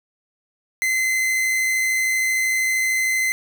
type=tone with amplitude modulation; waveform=45% pulse; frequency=2055 Hz; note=C7; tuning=32 cents flat; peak=-17 dBFS; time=0.82-3.32 s; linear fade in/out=0 ms; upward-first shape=sine; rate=113 Hz; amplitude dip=25%; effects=none

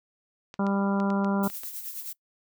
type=clicks; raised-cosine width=0.2 ms; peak=-25 dBFS; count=7; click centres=0.541 / 0.667 / 1.001 / 1.103 / 1.246 / 1.5 / 1.635 s
type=harmonic tone; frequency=198.1 Hz; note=G3; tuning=18 cents sharp; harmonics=1 / 2 / 3 / 4 / 5 / 6 / 7; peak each=-24 / -34 / -34 / -36 / -35 / -40 / -37 dBFS; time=0.59-1.48 s; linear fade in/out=5 ms
type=noise with tremolo; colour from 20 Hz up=violet; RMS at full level=-35 dBFS; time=1.43-2.13 s; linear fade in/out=5 ms; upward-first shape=sine; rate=9.5 Hz; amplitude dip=55%
effects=noise-tail reverb RT60 0.1 s tail -22 dB re dry

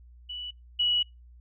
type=tone pair in turn; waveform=sine; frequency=2955 / 2930 Hz; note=F#7 / F#7; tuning=-3 / -18 cents; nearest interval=unison; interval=15 cents; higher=first; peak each=-34 / -22 dBFS; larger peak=second; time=0.29-0.51 / 0.79-1.03 s; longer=second; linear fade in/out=10 ms; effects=noise-tail reverb RT60 0.2 s tail -25 dB re dry + added 60 Hz sine -49 dBFS peak until 1.4 s

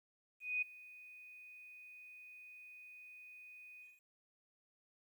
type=tone with ADSR envelope; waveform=sine; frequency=2489 Hz; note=D#7; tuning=in tune; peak=-32 dBFS; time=0.4-4.01 s; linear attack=220 ms; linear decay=9 ms; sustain=-21 dB; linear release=190 ms; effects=12-bit

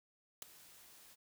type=noise with ADSR envelope; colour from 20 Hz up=white; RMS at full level=-40 dBFS; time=0.42-1.16 s; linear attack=3 ms; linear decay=8 ms; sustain=-20 dB; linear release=32 ms; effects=none

